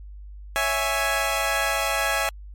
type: chord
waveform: 15% pulse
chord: C# minor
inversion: none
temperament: equal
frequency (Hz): 554.4 / 659.3 / 830.6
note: C#5 / E5 / G#5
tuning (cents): 0 / 0 / 0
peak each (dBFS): -22 / -19 / -19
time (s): 0.56-2.29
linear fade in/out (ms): 0
effects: added 50 Hz sine -37 dBFS peak until 2.54 s + MP3 64 kbps